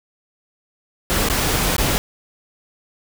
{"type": "noise with dropouts", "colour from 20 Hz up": "pink", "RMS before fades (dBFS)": -19, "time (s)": [1.1, 1.98], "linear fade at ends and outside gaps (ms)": 0, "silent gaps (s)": [[1.287, 1.299], [1.765, 1.782]], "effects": []}